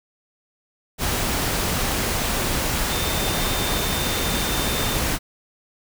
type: tone in noise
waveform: sine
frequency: 3606 Hz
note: A7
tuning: 42 cents sharp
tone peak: -31 dBFS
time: 2.88-5 s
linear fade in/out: 50 ms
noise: pink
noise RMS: -23 dBFS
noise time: 0.98-5.19 s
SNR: -11 dB
effects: none